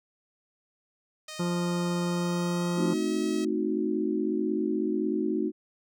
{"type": "tone with pitch glide", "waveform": "5% pulse", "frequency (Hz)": [620, 641.5], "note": ["D#5", "E5"], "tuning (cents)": [-6, -47], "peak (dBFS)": -27, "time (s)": [1.28, 3.45], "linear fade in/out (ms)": 5, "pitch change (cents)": 59, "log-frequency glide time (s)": [2.04, 3.15]}
{"type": "harmonic tone", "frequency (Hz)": 174.61, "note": "F3", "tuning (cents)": 0, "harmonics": [1, 2, 3, 5, 6, 7, 8], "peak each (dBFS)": [-27, -33, -37, -41, -43, -44, -45], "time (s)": [1.39, 2.94], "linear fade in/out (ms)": 10}
{"type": "chord", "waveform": "sine", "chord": "A diminished seventh", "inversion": "none", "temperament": "equal with one note detuned", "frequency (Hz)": [220, 261.6, 311.1, 367.4], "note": ["A3", "C4", "Eb4", "Gb4"], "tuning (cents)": [0, 0, 0, -12], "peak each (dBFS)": [-31, -34, -29, -30], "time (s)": [2.76, 5.52], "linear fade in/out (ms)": 50}
{"effects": []}